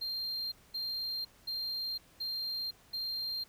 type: tone bursts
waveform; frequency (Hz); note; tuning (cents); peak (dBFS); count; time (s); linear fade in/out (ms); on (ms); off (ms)
triangle; 4186; C8; 0; -33; 5; 0.01-3.44; 10; 510; 220
effects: pink hiss -62 dBFS RMS until 3.48 s